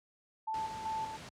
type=tone with tremolo; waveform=sine; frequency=880 Hz; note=A5; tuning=in tune; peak=-33 dBFS; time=0.47-1.17 s; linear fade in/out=10 ms; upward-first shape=square; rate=2.6 Hz; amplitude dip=55%
type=noise; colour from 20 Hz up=pink; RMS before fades=-47 dBFS; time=0.54-1.29 s; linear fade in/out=2 ms
effects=high-pass 80 Hz 12 dB/octave + low-pass 7000 Hz 12 dB/octave